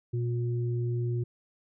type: tone pair together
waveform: sine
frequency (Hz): 120.13 / 357.9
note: B2 / F4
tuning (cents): -47 / +42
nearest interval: octave + perfect fifth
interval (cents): 1889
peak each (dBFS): -27 / -36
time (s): 0.13-1.24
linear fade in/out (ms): 10
effects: none